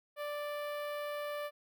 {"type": "tone with notch filter", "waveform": "sawtooth", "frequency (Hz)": 587.3, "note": "D5", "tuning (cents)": 0, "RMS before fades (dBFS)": -39, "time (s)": [0.16, 1.51], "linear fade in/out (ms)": 50, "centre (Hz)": 6700, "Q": 0.51, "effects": []}